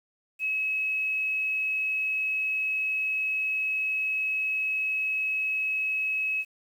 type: tone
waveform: sine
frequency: 2569 Hz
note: E7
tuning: 45 cents flat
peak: -25 dBFS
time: 0.39-6.45 s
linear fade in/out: 50 ms
effects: 9-bit